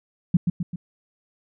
sine tone with echo, 174.61 Hz, F3, in tune, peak -12 dBFS, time 0.34-0.37 s, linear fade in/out 5 ms, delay 130 ms, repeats 3, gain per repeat -5 dB, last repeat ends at 0.76 s, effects none

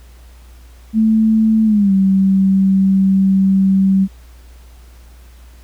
sine tone with pitch glide, 220 to 192.63 Hz, A3 to G3, 0 to -30 cents, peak -9 dBFS, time 0.93-4.08 s, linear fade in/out 50 ms, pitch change -230 cents, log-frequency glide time 1.65-1.93 s, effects added 60 Hz sine -38 dBFS peak until 5.63 s + pink hiss -50 dBFS RMS until 5.63 s

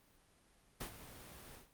pink noise with ADSR envelope, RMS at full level -42 dBFS, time 0.8-1.68 s, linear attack 12 ms, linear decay 88 ms, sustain -12 dB, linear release 130 ms, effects pink hiss -69 dBFS RMS until 1.73 s + Opus 32 kbps

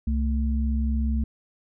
sine tone pair together, 66.41 / 223.6 Hz, C2 / A3, +26 / +28 cents, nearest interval octave + major sixth, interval 2102 cents, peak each -22 / -28 dBFS, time 0.07-1.24 s, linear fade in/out 5 ms, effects none

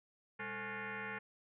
sine tone with frequency modulation, 201 Hz, G3, 44 cents sharp, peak -40 dBFS, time 0.39-1.19 s, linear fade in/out 10 ms, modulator 322 Hz, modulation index 6.6, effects none

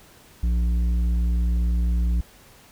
triangle tone with tanh clipping, 59 Hz, A#1, 22 cents sharp, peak -20 dBFS, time 0.43-2.21 s, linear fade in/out 5 ms, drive 12 dB, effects pink hiss -51 dBFS RMS until 2.71 s

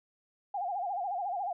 sine tone with vibrato, 755 Hz, F#5, 35 cents sharp, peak -31 dBFS, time 0.54-1.53 s, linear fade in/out 5 ms, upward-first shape sine, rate 14 Hz, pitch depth 150 cents each way, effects none

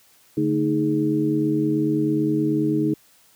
sine tone cluster, 145.1 / 222.4 / 311.8 / 418.2 Hz, D3 / A3 / D#4 / G#4, -21 / +19 / +4 / +12 cents, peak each -26 / -27 / -20 / -27 dBFS, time 0.37-2.94 s, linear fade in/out 5 ms, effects white hiss -56 dBFS RMS until 3.35 s + high-pass 60 Hz 12 dB/octave

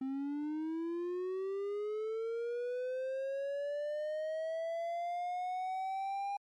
triangle linear sweep, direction up, 261.6 to 807 Hz, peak -33 dBFS, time 0.01-6.37 s, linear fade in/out 5 ms, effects Opus 32 kbps

